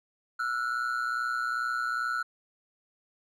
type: ring-modulated tone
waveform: triangle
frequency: 1396.9 Hz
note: F6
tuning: in tune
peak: -23 dBFS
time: 0.39-2.23 s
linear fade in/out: 10 ms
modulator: 61.2 Hz
effects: none